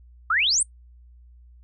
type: exponential sweep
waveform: sine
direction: up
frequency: 1218 to 9397 Hz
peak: -18 dBFS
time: 0.3-0.63 s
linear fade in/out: 5 ms
effects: noise-tail reverb RT60 0.1 s tail -23 dB re dry + added 60 Hz sine -47 dBFS peak until 1.63 s